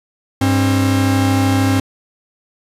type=tone pair together; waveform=45% pulse; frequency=100.35 / 267.9 Hz; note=G2 / C4; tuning=+41 / +41 cents; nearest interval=octave + perfect fourth; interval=1700 cents; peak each=-15 dBFS; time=0.41-1.8 s; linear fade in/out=5 ms; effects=resampled to 32000 Hz